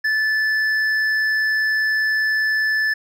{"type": "tone with hard clipping", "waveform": "sine", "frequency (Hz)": 1745, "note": "A6", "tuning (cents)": -15, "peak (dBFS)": -18, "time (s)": [0.04, 2.94], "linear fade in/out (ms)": 10, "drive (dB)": 5, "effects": []}